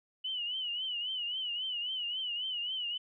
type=tone with vibrato; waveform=sine; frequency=2960 Hz; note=F#7; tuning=in tune; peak=-33 dBFS; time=0.24-2.98 s; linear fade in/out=10 ms; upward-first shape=triangle; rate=3.7 Hz; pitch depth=110 cents each way; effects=none